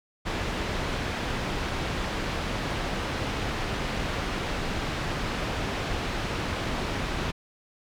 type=low-pass noise; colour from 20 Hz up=pink; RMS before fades=-30 dBFS; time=0.25-7.32 s; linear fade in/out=20 ms; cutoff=3700 Hz; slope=12 dB/octave; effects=none